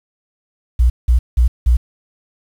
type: tone bursts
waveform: sine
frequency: 60.4 Hz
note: B1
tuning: 38 cents flat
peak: -7 dBFS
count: 4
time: 0.79-1.77 s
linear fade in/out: 10 ms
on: 110 ms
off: 180 ms
effects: tanh soft clip ceiling -4 dBFS + 7-bit